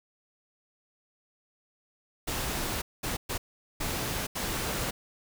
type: noise bursts at uneven times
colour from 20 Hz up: pink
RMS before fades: -32 dBFS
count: 5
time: 2.27-2.82 / 3.03-3.17 / 3.29-3.38 / 3.8-4.27 / 4.35-4.91 s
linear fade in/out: 10 ms
effects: none